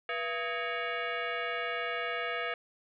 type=tone with frequency modulation; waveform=sine; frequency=486.4 Hz; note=B4; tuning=26 cents flat; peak=-31 dBFS; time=0.09-2.54 s; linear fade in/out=2 ms; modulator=583 Hz; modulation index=3.8; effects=none